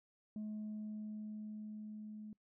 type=tone with level ramp; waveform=sine; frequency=213.3 Hz; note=G#3; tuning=46 cents sharp; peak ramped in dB=-38 to -46 dBFS; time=0.36-2.33 s; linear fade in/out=2 ms; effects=noise-tail reverb RT60 0.1 s tail -24 dB re dry + tanh soft clip ceiling -39 dBFS